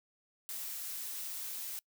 blue noise, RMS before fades -41 dBFS, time 0.49-1.79 s, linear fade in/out 0 ms, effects noise-tail reverb RT60 0.1 s tail -25 dB re dry

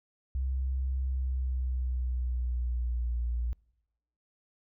sine tone with pitch glide, 65.41 to 59.29 Hz, C2 to A#1, 0 to +30 cents, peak -28 dBFS, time 0.35-3.53 s, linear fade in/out 0 ms, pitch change -170 cents, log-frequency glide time 1.02-3.15 s, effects noise-tail reverb RT60 0.9 s tail -26 dB re dry

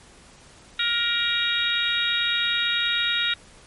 harmonic tone, 470.9 Hz, A#4, 18 cents sharp, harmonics 3 / 4 / 5 / 6 / 7 / 8, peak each -27 / -30 / -30 / -31 / -30 / -24 dBFS, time 0.79-3.34 s, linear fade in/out 5 ms, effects pink hiss -50 dBFS RMS until 3.66 s + MP3 48 kbps

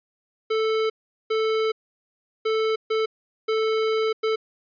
square tone bursts at uneven times, 440 Hz, A4, in tune, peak -21 dBFS, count 6, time 0.5-0.9 / 1.3-1.72 / 2.45-2.76 / 2.9-3.06 / 3.48-4.13 / 4.23-4.36 s, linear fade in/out 10 ms, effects resampled to 11025 Hz

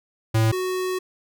square tone pair in turn, 111.4 / 369.9 Hz, A2 / F#4, +22 / 0 cents, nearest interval octave + major sixth, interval 2078 cents, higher second, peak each -17 / -24 dBFS, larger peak first, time 0.34-0.52 / 0.52-0.99 s, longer second, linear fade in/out 10 ms, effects none

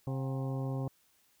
harmonic tone with a mistuned harmonic, 133.3 Hz, C3, 33 cents sharp, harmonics 1 / 2 / 3 / 4 / 5 / 6 / 7 / 8, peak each -33 / -40 / -45 / -44 / -51 / -50 / -54 / -53 dBFS, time 0.07-0.88 s, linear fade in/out 2 ms, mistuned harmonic 5, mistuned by +120 cents, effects white hiss -69 dBFS RMS until 1.4 s

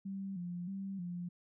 sine tone with vibrato, 185 Hz, F#3, in tune, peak -38 dBFS, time 0.05-1.29 s, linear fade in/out 10 ms, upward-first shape square, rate 1.6 Hz, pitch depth 88 cents each way, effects none

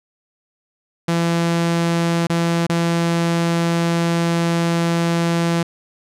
sawtooth tone with dropouts, 168.8 Hz, E3, 41 cents sharp, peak -12 dBFS, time 1.08-5.63 s, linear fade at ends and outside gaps 5 ms, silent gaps 2.27-2.297 / 2.667-2.695 s, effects low-pass 9000 Hz 12 dB/octave

